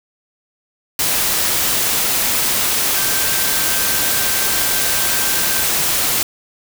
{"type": "tone in noise", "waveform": "sine", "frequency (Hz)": 1562, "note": "G6", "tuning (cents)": -7, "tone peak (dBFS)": -28, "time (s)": [2.96, 5.63], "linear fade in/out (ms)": 2, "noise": "white", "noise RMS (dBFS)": -17, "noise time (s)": [0.99, 6.23], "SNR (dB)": -14, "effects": []}